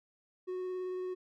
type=tone with vibrato; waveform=triangle; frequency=367.6 Hz; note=F#4; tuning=11 cents flat; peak=-33 dBFS; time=0.47-1.15 s; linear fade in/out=20 ms; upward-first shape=triangle; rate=18 Hz; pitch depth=13 cents each way; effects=none